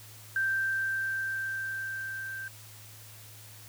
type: tone with level ramp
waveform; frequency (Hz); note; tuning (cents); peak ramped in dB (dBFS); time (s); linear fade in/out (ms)
sine; 1568; G6; 0; -25 to -36; 0.36-2.48; 2
effects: added 107 Hz sine -51 dBFS peak until 3.68 s + white hiss -51 dBFS RMS until 3.68 s